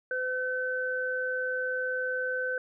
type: tone pair together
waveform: sine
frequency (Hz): 508.9 / 1525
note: C5 / G6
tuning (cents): -48 / -48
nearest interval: octave + perfect fifth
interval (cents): 1900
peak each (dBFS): -32 / -30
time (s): 0.11-2.58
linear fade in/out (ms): 2
effects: none